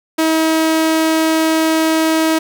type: tone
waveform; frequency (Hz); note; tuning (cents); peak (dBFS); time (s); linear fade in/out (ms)
sawtooth; 319.8; D#4; +48; -8; 0.18-2.39; 10
effects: none